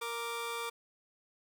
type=tone pair together; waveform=20% pulse; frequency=466.2 / 1174.7 Hz; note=A#4 / D6; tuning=0 / 0 cents; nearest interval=octave + major third; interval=1600 cents; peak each=-34 / -34 dBFS; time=0.01-0.7 s; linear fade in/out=10 ms; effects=none